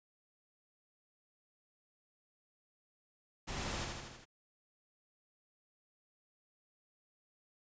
pink noise with echo, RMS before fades -41 dBFS, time 3.47-3.86 s, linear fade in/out 20 ms, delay 79 ms, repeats 5, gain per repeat -3 dB, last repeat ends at 4.255 s, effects resampled to 16000 Hz

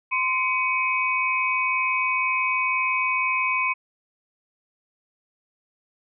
sine tone cluster, 1037 / 2249 / 2521 Hz, C6 / C#7 / D#7, -16 / +24 / +22 cents, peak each -25 dBFS, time 0.11-3.74 s, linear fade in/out 20 ms, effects none

